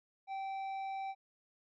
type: tone with tanh clipping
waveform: triangle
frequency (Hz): 776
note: G5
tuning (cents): -18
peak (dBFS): -39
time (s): 0.27-1.15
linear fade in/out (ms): 50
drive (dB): 12
effects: none